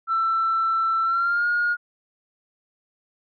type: tone with pitch glide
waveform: sine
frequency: 1335 to 1430.8 Hz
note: E6 to F6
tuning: +22 to +41 cents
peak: -18 dBFS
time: 0.07-1.77 s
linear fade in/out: 50 ms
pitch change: +119 cents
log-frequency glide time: 1.03-1.47 s
effects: tanh soft clip ceiling -15 dBFS